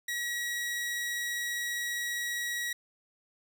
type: tone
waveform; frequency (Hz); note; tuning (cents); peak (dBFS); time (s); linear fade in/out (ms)
sawtooth; 1915; A#6; +46; -28; 0.08-2.73; 5
effects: none